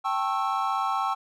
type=chord; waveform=triangle; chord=A dominant seventh; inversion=third; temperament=equal with one note detuned; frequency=784 / 880 / 1091.6 / 1318.5 Hz; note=G5 / A5 / C#6 / E6; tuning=0 / 0 / -27 / 0 cents; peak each=-27 / -30 / -27 / -28 dBFS; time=0.04-1.15 s; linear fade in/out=20 ms; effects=none